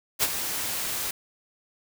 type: noise with ADSR envelope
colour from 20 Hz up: white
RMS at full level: -21 dBFS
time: 0.19-1.11 s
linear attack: 38 ms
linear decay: 39 ms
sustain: -9 dB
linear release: 4 ms
effects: none